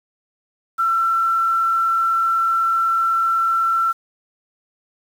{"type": "tone with frequency modulation", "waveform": "sine", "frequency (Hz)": 1346, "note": "E6", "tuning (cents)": 36, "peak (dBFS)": -15, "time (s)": [0.78, 3.93], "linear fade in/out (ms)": 20, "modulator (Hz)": 36, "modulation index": 0.42, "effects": ["7-bit"]}